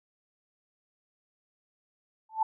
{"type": "tone with exponential growth", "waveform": "sine", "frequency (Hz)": 880, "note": "A5", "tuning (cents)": 0, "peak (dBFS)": -19, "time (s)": [2.29, 2.43], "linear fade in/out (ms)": 5, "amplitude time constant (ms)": 30, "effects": []}